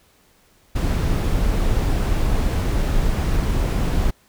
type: noise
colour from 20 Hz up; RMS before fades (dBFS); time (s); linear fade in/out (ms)
brown; -19; 0.75-4.11; 10
effects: pink hiss -57 dBFS RMS until 4.28 s